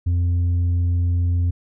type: tone with tanh clipping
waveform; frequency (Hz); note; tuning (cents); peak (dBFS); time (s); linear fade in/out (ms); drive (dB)
sine; 87.31; F2; 0; -17; 0.06-1.51; 10; 3
effects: none